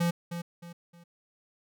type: tone with echo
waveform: square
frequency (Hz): 171.5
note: F3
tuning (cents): -31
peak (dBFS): -25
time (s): 0-0.11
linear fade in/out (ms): 10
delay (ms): 310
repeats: 3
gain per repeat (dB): -9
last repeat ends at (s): 1.04
effects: none